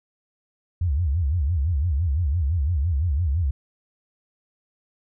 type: tone with vibrato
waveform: sine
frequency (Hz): 77.78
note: D#2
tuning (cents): 0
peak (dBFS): -19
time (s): 0.81-3.51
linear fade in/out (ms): 5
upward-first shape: sine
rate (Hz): 5.9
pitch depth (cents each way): 270
effects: none